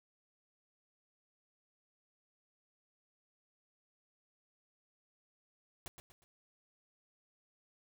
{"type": "noise with echo", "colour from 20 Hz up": "pink", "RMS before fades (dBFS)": -45, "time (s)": [5.86, 5.88], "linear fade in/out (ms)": 0, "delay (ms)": 120, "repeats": 3, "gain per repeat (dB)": -8, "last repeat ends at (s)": 6.24, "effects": []}